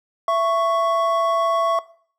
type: tone pair together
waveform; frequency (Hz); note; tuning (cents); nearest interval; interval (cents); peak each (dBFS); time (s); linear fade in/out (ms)
triangle; 667 / 1109.2; E5 / C#6; +20 / +1; major sixth; 881; -18 / -17; 0.28-1.79; 2
effects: noise-tail reverb RT60 0.5 s tail -18 dB re dry